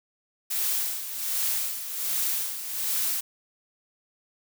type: noise with tremolo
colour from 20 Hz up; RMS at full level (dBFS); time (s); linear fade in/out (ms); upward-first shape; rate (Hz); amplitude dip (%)
blue; -26; 0.5-3.21; 10; sine; 1.3; 65
effects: none